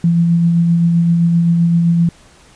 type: tone with tremolo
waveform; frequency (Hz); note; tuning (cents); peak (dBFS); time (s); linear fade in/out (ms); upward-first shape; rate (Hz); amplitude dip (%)
sine; 169.4; E3; +48; -8; 0.04-2.09; 2; sine; 7.7; 25
effects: pink hiss -46 dBFS RMS until 2.55 s + resampled to 22050 Hz